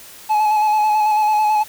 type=tone with vibrato; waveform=triangle; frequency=852 Hz; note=G#5; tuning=44 cents sharp; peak=-11 dBFS; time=0.29-1.64 s; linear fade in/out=20 ms; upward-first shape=square; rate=9.1 Hz; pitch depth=22 cents each way; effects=white hiss -40 dBFS RMS until 1.68 s